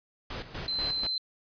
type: noise with tremolo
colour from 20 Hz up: pink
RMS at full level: -37 dBFS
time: 0.3-1.07 s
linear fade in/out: 5 ms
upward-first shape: square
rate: 4.1 Hz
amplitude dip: 70%
type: tone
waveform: sine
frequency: 4084 Hz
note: C8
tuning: 43 cents flat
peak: -28 dBFS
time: 0.68-1.18 s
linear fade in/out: 2 ms
effects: resampled to 11025 Hz